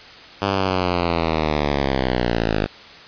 5% pulse linear sweep, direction down, 100 to 50.9 Hz, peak -7 dBFS, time 0.41-2.67 s, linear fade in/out 20 ms, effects white hiss -41 dBFS RMS until 3.07 s + resampled to 11025 Hz

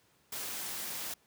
white noise, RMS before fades -39 dBFS, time 0.32-1.14 s, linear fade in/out 5 ms, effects pink hiss -68 dBFS RMS until 1.26 s + high-pass 100 Hz 12 dB/octave

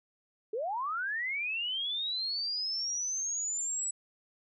sine linear sweep, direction up, 405.8 to 7902 Hz, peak -31 dBFS, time 0.53-3.91 s, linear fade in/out 5 ms, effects none

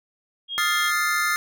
sine tone, 3257 Hz, G#7, 34 cents flat, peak -27 dBFS, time 0.48-0.92 s, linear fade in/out 50 ms
square chord, F dominant seventh, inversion third, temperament equal with one note detuned, 1244.5 / 1396.9 / 1752.9 / 2093 Hz, Eb6 / F6 / A6 / C7, 0 / 0 / -7 / 0 cents, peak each -27 dBFS, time 0.58-1.36 s, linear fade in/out 0 ms
effects none

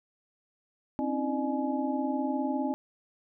sine tone cluster, 264.2 / 284 / 318.9 / 604 / 843 Hz, C4 / C#4 / D#4 / D5 / G#5, +17 / +42 / +43 / +48 / +26 cents, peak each -30 / -36 / -35 / -36 / -35 dBFS, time 0.99-2.74 s, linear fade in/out 0 ms, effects none

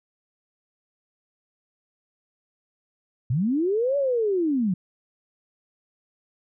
sine linear two-way sweep, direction up then down, 108.8 to 576 to 170.8 Hz, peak -20 dBFS, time 3.3-4.74 s, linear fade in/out 5 ms, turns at 3.97 s, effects none

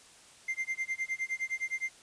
triangle tone with tremolo, 2093 Hz, C7, in tune, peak -27 dBFS, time 0.48-1.9 s, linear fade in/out 5 ms, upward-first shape sine, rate 9.7 Hz, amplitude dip 100%, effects white hiss -56 dBFS RMS until 2.02 s + resampled to 22050 Hz

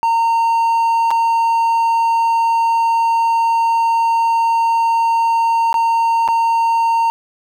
triangle tone with dropouts, 918 Hz, A#5, 27 cents flat, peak -10 dBFS, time 0.03-7.1 s, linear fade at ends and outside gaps 0 ms, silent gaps 1.106-1.112 / 5.728-5.742 / 6.278-6.286 s, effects none

